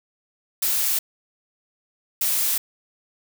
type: noise bursts at uneven times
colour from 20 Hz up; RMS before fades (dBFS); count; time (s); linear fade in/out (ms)
blue; -22; 2; 0.62-0.99 / 2.21-2.58; 5
effects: none